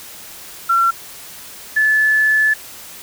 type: tone pair in turn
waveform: sine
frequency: 1360 / 1732.6 Hz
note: F6 / A6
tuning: -46 / -27 cents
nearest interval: major third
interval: 419 cents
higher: second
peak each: -11 dBFS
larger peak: neither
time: 0.69-0.91 / 1.76-2.54 s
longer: second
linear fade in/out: 10 ms
effects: white hiss -36 dBFS RMS until 3.02 s